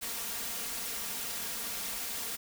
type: noise with comb filter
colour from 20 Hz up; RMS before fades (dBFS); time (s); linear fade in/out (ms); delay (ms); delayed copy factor
white; -37; 0.01-2.37; 20; 4.3; +0.6
effects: none